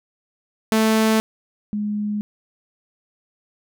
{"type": "tone pair in turn", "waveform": ["sawtooth", "sine"], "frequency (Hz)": [220, 208.6], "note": ["A3", "G#3"], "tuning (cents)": [0, 8], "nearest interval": "minor second", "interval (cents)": 92, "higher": "first", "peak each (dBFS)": [-11, -21], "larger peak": "first", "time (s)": [[0.72, 1.2], [1.73, 2.21]], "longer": "neither", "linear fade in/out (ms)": 0, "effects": []}